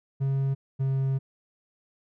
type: tone pair in turn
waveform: triangle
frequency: 136 / 134.44 Hz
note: C#3 / C3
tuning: -33 / +47 cents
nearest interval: unison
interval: 20 cents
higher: first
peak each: -21 dBFS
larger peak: neither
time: 0.2-0.55 / 0.79-1.19 s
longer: second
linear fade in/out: 20 ms
effects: none